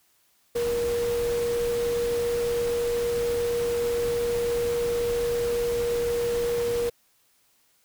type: tone in noise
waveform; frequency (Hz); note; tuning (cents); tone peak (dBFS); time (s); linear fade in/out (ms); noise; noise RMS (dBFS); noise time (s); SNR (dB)
sine; 474.6; A#4; +31; -23; 0.55-6.9; 10; pink; -36; 0.55-6.9; +10
effects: white hiss -65 dBFS RMS until 7.84 s